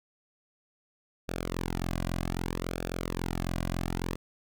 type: tone with flanger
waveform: sawtooth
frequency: 43.65 Hz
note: F1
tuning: in tune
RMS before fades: -33 dBFS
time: 1.28-4.16 s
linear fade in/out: 10 ms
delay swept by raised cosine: 0.98 to 2.28 ms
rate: 0.64 Hz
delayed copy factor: -0.8
effects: none